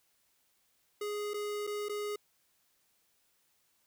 square tone with dropouts, 415.3 Hz, G#4, in tune, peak -35 dBFS, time 1.01-2.16 s, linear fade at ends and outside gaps 5 ms, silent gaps 1.336-1.341 / 1.669-1.673 / 1.886-1.894 s, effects white hiss -73 dBFS RMS until 3.86 s

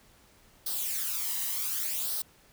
blue noise with flanger, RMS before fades -32 dBFS, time 0.66-2.22 s, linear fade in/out 5 ms, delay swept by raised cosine 0.21 to 1.03 ms, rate 0.67 Hz, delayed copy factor +0.65, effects pink hiss -60 dBFS RMS until 2.52 s

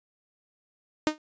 sawtooth tone with exponential decay, 307.4 Hz, D#4, 21 cents flat, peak -14 dBFS, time 1.07-1.18 s, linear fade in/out 0 ms, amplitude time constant 23 ms, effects resampled to 16000 Hz

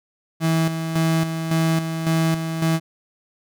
35% pulse tone with tremolo, 162.5 Hz, E3, 24 cents flat, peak -15 dBFS, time 0.4-2.8 s, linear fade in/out 50 ms, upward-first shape square, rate 1.8 Hz, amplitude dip 55%, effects none

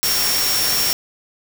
sine tone in noise, 5520 Hz, F8, 21 cents flat, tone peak -20 dBFS, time 0.03-0.93 s, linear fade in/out 0 ms, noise white, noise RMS -20 dBFS, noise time 0.03-0.93 s, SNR -3 dB, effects none

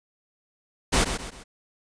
pink noise with echo, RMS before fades -20 dBFS, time 0.92-1.05 s, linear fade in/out 20 ms, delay 130 ms, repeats 3, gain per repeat -8 dB, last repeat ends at 1.44 s, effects resampled to 22050 Hz

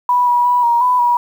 sine tone with pitch steps, 983 / 969 / 980 / 944 / 996 / 964 Hz, B5 / B5 / B5 / A#5 / B5 / B5, -8 / -33 / -14 / +22 / +14 / -42 cents, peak -10 dBFS, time 0.09-1.17 s, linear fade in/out 2 ms, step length 180 ms, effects 7-bit

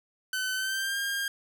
sawtooth tone with pitch glide, 1519 to 1609.3 Hz, F#6 to G6, +45 to +45 cents, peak -25 dBFS, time 0.33-1.28 s, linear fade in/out 2 ms, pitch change +100 cents, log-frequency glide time 0.55-0.98 s, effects none

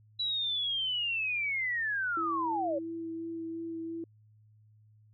sine linear sweep, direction down, 3951 to 535 Hz, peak -29 dBFS, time 0.19-2.79 s, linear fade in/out 10 ms
sine tone with vibrato, 329.6 Hz, E4, in tune, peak -35 dBFS, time 2.17-4.04 s, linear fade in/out 2 ms, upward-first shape sine, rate 2.9 Hz, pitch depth 12 cents each way
effects added 107 Hz sine -58 dBFS peak until 5.13 s

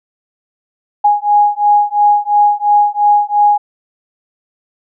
sine beating tone pair, 826 / 828.9 Hz, G#5 / G#5, -10 / -4 cents, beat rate 2.9 Hz, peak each -11 dBFS, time 1.04-3.58 s, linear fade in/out 10 ms, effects none

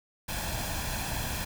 pink noise with comb filter, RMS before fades -33 dBFS, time 0.28-1.45 s, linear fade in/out 10 ms, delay 1.2 ms, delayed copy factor +0.6, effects none

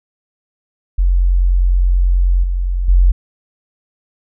sine tone with level steps, 44.78 Hz, F1, 44 cents sharp, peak -9 / -14 / -6 dBFS, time 0.98-3.12 s, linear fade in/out 10 ms, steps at 2.43 / 2.88 s, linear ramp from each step 10 ms, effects none

